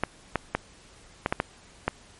clicks, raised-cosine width 0.5 ms, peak -8 dBFS, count 7, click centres 0.036 / 0.357 / 0.55 / 1.261 / 1.325 / 1.401 / 1.88 s, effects pink hiss -53 dBFS RMS until 2.19 s + MP3 48 kbps

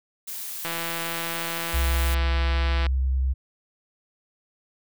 blue noise, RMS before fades -34 dBFS, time 0.27-2.15 s, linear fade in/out 10 ms
click train, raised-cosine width 0.3 ms, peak -14 dBFS, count 371, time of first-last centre 0.65-2.866 s, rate 167 Hz
sine tone with vibrato, 65.41 Hz, C2, in tune, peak -20 dBFS, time 1.73-3.34 s, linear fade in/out 20 ms, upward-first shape triangle, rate 10 Hz, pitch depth 15 cents each way
effects none

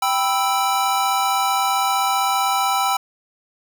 square chord, E minor, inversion first, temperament equal, 784 / 987.8 / 1318.5 Hz, G5 / B5 / E6, 0 / 0 / 0 cents, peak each -21 / -24 / -23 dBFS, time 0.02-2.97 s, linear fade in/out 5 ms, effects none

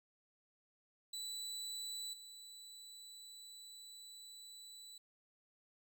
30% pulse tone with level steps, 3966 Hz, B7, 7 cents sharp, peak -40 / -50 dBFS, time 1.13-4.98 s, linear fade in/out 5 ms, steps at 2.13 s, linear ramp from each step 5 ms, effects none

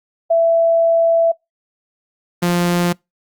sine / sawtooth tone pair in turn, 665 / 174.92 Hz, E5 / F3, +15 / +3 cents, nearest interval octave + major seventh, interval 2312 cents, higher first, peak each -10 dBFS, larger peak neither, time 0.3-1.32 / 2.42-2.93 s, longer first, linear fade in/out 10 ms, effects noise-tail reverb RT60 0.2 s tail -26 dB re dry + Opus 48 kbps

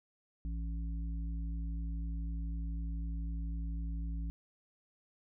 harmonic tone, 56 Hz, A1, 31 cents sharp, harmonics 1 / 3 / 5, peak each -35 / -45 / -51 dBFS, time 0.45-4.3 s, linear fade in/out 0 ms, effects none

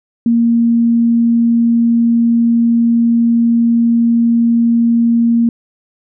sine tone, 233.1 Hz, A#3, in tune, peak -8 dBFS, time 0.26-5.49 s, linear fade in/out 2 ms, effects none

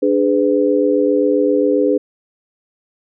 sine chord, G# diminished, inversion second, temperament equal with one note detuned, 293.7 / 415.3 / 502.8 Hz, D4 / G#4 / B4, 0 / 0 / +31 cents, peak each -16 dBFS, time 0.02-1.98 s, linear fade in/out 10 ms, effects none

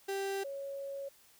35% pulse / sine tone pair in turn, 392 / 553.7 Hz, G4 / C#5, 0 / -2 cents, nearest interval tritone, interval 598 cents, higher second, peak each -32 / -38 dBFS, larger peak first, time 0.08-0.44 / 0.44-1.09 s, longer second, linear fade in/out 10 ms, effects white hiss -63 dBFS RMS until 1.39 s

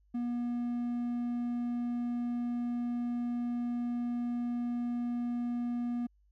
triangle tone, 240.6 Hz, B3, 45 cents flat, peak -29 dBFS, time 0.14-6.07 s, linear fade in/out 10 ms, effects added 50 Hz sine -64 dBFS peak until 6.31 s

